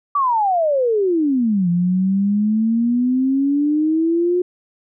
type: exponential two-way sweep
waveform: sine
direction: down then up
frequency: 1175 to 171.7 to 362.5 Hz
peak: -14 dBFS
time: 0.15-4.42 s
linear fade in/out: 5 ms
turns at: 1.69 s
effects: none